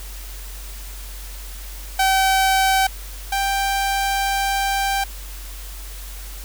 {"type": "tone pair in turn", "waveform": "sawtooth", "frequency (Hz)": [768, 786.4], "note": ["G5", "G5"], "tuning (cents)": [-36, 5], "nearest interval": "unison", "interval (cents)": 41, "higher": "second", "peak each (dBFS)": [-11, -15], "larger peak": "first", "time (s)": [[1.99, 2.87], [3.32, 5.04]], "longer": "second", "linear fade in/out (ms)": 5, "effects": ["added 47 Hz sine -32 dBFS peak until 6.44 s", "white hiss -39 dBFS RMS until 6.44 s"]}